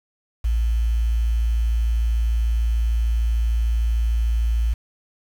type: tone with quantisation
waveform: sine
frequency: 56.7 Hz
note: A#1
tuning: 47 cents flat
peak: -17 dBFS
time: 0.44-4.74 s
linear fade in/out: 10 ms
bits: 7
effects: none